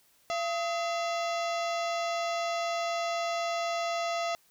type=harmonic tone with a mistuned harmonic; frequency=681 Hz; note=F5; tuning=44 cents flat; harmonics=1 / 2 / 3 / 4 / 5 / 6 / 7 / 8 / 9 / 10; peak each=-30 / -36 / -40 / -42 / -44 / -46 / -47 / -48 / -49 / -50 dBFS; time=0.3-4.35 s; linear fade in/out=0 ms; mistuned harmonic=2; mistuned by=-120 cents; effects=white hiss -65 dBFS RMS until 4.5 s